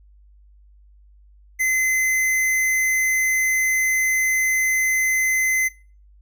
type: tone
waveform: square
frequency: 2050 Hz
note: C7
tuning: 36 cents flat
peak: -18 dBFS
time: 1.59-5.69 s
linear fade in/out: 20 ms
effects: noise-tail reverb RT60 0.4 s tail -22 dB re dry + added 50 Hz sine -48 dBFS peak until 6.21 s

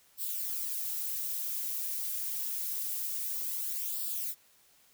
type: noise with flanger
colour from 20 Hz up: violet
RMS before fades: -35 dBFS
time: 0.17-4.35 s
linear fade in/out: 50 ms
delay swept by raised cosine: 0.23 to 5.63 ms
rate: 0.26 Hz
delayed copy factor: +0.55
effects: white hiss -64 dBFS RMS until 4.93 s

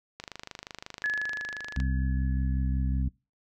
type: click train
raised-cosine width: 0.2 ms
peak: -21 dBFS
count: 42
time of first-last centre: 0.2-1.802 s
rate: 25.6 Hz
type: tone with exponential decay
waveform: sine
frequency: 1704 Hz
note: G#6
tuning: 44 cents sharp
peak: -24 dBFS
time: 1.04-3.02 s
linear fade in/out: 0 ms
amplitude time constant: 430 ms
type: harmonic tone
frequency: 65.41 Hz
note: C2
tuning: in tune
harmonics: 1 / 2 / 3 / 4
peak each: -26 / -32 / -36 / -38 dBFS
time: 1.76-3.09 s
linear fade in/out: 10 ms
effects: noise-tail reverb RT60 0.3 s tail -25 dB re dry

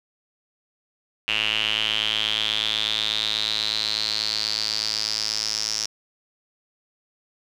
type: tone with band-pass filter sweep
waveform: square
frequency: 54.1 Hz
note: A1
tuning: 29 cents flat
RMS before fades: -25 dBFS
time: 1.28-5.86 s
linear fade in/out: 0 ms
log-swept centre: 2800 to 5500 Hz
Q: 8
effects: none

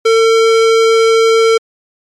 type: tone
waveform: square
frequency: 451.1 Hz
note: A4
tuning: 43 cents sharp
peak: -7 dBFS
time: 0.05-1.58 s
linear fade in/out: 10 ms
effects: low-pass 6000 Hz 12 dB/octave + MP3 96 kbps

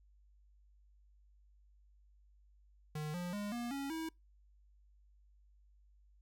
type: tone with pitch steps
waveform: square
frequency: 152.1 / 176.75 / 205.4 / 238.7 / 277.3 / 322.3 Hz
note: D#3 / F3 / G#3 / A#3 / C#4 / E4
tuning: -39 / +21 / -19 / +41 / +1 / -39 cents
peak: -39 dBFS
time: 2.95-4.09 s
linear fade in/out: 5 ms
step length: 190 ms
effects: noise-tail reverb RT60 0.2 s tail -26 dB re dry + added 50 Hz sine -63 dBFS peak until 6.21 s

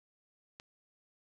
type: click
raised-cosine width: 0.2 ms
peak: -30 dBFS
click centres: 0.599 s
effects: none

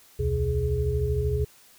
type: tone cluster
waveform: sine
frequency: 66.9 / 79.9 / 127.1 / 419.4 Hz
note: C2 / D#2 / C3 / G#4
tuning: +39 / +47 / -50 / +17 cents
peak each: -28 dBFS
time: 0.19-1.45 s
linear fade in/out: 10 ms
effects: white hiss -55 dBFS RMS until 1.78 s

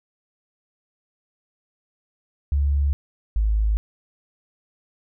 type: tone pair in turn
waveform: sine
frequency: 71 / 53.19 Hz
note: C#2 / G#1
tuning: +42 / +42 cents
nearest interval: perfect fourth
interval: 500 cents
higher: first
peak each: -17 dBFS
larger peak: neither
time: 2.52-2.93 / 3.36-3.77 s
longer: neither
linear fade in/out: 0 ms
effects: none

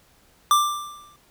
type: tone with exponential decay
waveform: square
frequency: 1181 Hz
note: D6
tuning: 9 cents sharp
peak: -13 dBFS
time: 0.51-1.16 s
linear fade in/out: 1 ms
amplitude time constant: 140 ms
effects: pink hiss -58 dBFS RMS until 1.3 s

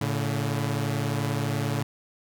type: tone pair together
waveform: sawtooth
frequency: 111.09 / 142.6 Hz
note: A2 / C#3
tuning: +17 / +49 cents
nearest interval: major third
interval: 432 cents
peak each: -24 dBFS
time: 0.01-1.83 s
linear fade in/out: 5 ms
effects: none

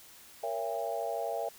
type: chord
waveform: sine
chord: A# diminished seventh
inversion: none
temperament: just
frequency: 466.2 / 559.4 / 671.3 / 805.5 Hz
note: A#4 / C#5 / E5 / G5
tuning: 0 / +16 / +31 / +47 cents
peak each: -38 / -38 / -35 / -38 dBFS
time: 0.43-1.49 s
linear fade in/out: 5 ms
effects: white hiss -54 dBFS RMS until 1.58 s

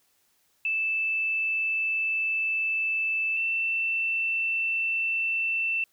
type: tone pair in turn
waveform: sine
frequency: 2637 / 2675 Hz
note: E7 / E7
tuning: 0 / +25 cents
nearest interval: unison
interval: 25 cents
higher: second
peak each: -24 dBFS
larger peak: neither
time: 0.65-3.37 / 3.37-5.84 s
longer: first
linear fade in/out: 2 ms
effects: white hiss -68 dBFS RMS until 5.92 s

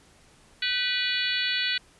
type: harmonic tone with a mistuned harmonic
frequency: 490 Hz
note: B4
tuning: 14 cents flat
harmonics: 3 / 4 / 5 / 6 / 7 / 8 / 9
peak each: -32 / -32 / -32 / -32 / -32 / -32 / -32 dBFS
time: 0.62-1.78 s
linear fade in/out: 5 ms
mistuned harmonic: 3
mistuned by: +50 cents
effects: pink hiss -57 dBFS RMS until 1.99 s + resampled to 24000 Hz

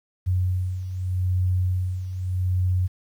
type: beating tone pair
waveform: sine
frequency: 91 / 91.82 Hz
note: F#2 / F#2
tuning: -28 / -13 cents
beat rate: 0.82 Hz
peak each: -28 / -22 dBFS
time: 0.26-2.88 s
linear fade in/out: 20 ms
effects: 9-bit

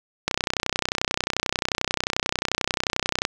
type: click train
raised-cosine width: 0.2 ms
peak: -4 dBFS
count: 94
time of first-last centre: 0.28-3.251 s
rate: 31.3 Hz
effects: none

